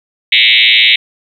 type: tone with frequency modulation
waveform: sine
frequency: 2960 Hz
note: F#7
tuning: in tune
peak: -5 dBFS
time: 0.32-0.96 s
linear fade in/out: 5 ms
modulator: 114 Hz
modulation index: 8
effects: 7-bit